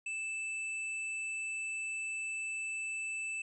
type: tone with tanh clipping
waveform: sine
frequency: 2637 Hz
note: E7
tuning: in tune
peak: -37 dBFS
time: 0.06-3.42 s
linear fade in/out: 5 ms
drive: 16 dB
effects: resampled to 22050 Hz